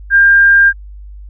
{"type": "tone", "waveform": "sine", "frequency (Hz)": 1600, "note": "G6", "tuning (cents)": 35, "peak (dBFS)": -4, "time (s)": [0.1, 0.73], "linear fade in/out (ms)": 50, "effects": ["added 50 Hz sine -29 dBFS peak until 1.29 s"]}